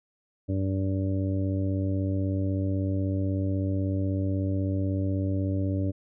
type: harmonic tone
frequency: 96.2 Hz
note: G2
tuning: 32 cents flat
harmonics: 1 / 2 / 3 / 4 / 5 / 6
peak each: -26 / -35 / -30 / -42 / -42 / -38 dBFS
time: 0.48-5.92 s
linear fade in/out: 20 ms
effects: none